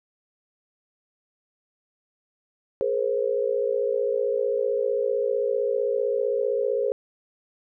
sine tone cluster, 417.6 / 477.5 / 533 Hz, G#4 / A#4 / C5, +10 / +42 / +32 cents, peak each -26 dBFS, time 2.81-6.92 s, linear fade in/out 0 ms, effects none

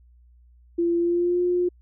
sine tone with pitch glide, 341.6 to 355.7 Hz, F4 to F4, -38 to +32 cents, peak -19 dBFS, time 0.78-1.69 s, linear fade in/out 10 ms, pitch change +70 cents, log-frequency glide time 0.98-1.41 s, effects added 60 Hz sine -51 dBFS peak until 1.81 s

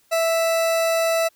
40% pulse tone, 659.3 Hz, E5, in tune, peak -17 dBFS, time 0.11-1.29 s, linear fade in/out 20 ms, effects white hiss -61 dBFS RMS until 1.35 s

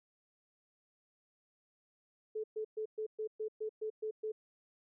sine tone bursts, 433.5 Hz, A4, 26 cents flat, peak -35 dBFS, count 10, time 2.35-4.32 s, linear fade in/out 10 ms, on 89 ms, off 120 ms, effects none

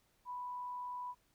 sine tone with frequency modulation, 987.8 Hz, B5, in tune, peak -40 dBFS, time 0.25-1.15 s, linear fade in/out 50 ms, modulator 60 Hz, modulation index 0.2, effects pink hiss -74 dBFS RMS until 1.34 s

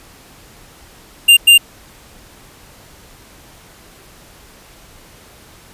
square tone bursts at uneven times, 2794 Hz, F7, in tune, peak -4 dBFS, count 2, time 1.28-1.37 / 1.47-1.58 s, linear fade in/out 10 ms, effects pink hiss -43 dBFS RMS until 5.73 s + resampled to 32000 Hz

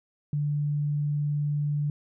sine tone, 146.83 Hz, D3, in tune, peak -24 dBFS, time 0.33-1.9 s, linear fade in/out 2 ms, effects none

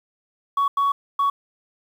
sine tone bursts at uneven times, 1120 Hz, C#6, 18 cents sharp, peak -15 dBFS, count 3, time 0.57-0.68 / 0.77-0.92 / 1.19-1.3 s, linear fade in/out 5 ms, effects tanh soft clip ceiling -15 dBFS + 8-bit

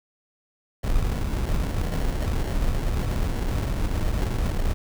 brown noise with sample-and-hold, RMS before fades -24 dBFS, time 0.83-4.74 s, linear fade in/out 10 ms, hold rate 1225 Hz, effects none

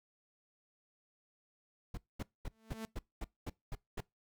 brown noise bursts, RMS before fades -39 dBFS, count 9, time 1.94-4.006 s, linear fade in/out 5 ms, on 34 ms, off 220 ms
sawtooth tone with exponential growth, 222.1 Hz, A3, 16 cents sharp, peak -34 dBFS, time 2.51-2.85 s, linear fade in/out 0 ms, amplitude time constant 73 ms
effects noise-tail reverb RT60 0.2 s tail -23 dB re dry

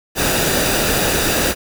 pink noise with comb filter, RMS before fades -17 dBFS, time 0.15-1.55 s, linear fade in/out 50 ms, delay 0.93 ms, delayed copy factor -0.5, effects none

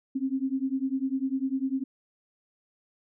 sine beating tone pair, 261.6 / 271.6 Hz, C4 / C#4, 0 / -35 cents, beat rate 10 Hz, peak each -29 dBFS, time 0.15-1.84 s, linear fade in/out 10 ms, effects none

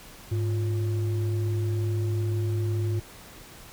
sine tone pair together, 104.12 / 350.2 Hz, G#2 / F4, +5 / +5 cents, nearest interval octave + major sixth, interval 2100 cents, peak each -23 / -32 dBFS, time 0.31-3 s, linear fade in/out 10 ms, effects tanh soft clip ceiling -19 dBFS + pink hiss -47 dBFS RMS until 3.72 s

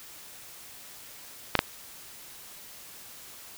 clicks, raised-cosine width 0.3 ms, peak -3 dBFS, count 2, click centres 1.553 / 1.591 s, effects white hiss -47 dBFS RMS until 3.57 s

